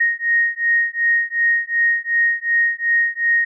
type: beating tone pair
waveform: sine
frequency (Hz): 1864.7 / 1867.4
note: A#6 / A#6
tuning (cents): 0 / +3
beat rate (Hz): 2.7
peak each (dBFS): -18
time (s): 0-3.45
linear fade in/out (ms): 10
effects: none